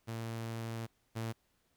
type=tone pair in turn; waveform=sawtooth; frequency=114.1 / 113.25 Hz; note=A#2 / A#2; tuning=-37 / -50 cents; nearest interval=unison; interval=13 cents; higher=first; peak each=-34 / -32 dBFS; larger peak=second; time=0.07-0.87 / 1.15-1.33 s; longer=first; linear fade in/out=20 ms; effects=pink hiss -75 dBFS RMS until 1.76 s